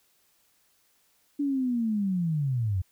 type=linear sweep; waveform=sine; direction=down; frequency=291.2 to 87.31 Hz; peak=-24 dBFS; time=1.39-2.82 s; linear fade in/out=10 ms; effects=white hiss -67 dBFS RMS until 2.91 s